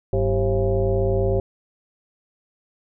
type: tone with frequency modulation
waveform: sine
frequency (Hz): 245.7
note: B3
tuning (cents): -9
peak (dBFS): -17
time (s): 0.13-1.4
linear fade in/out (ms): 2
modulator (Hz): 145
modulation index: 2.3
effects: none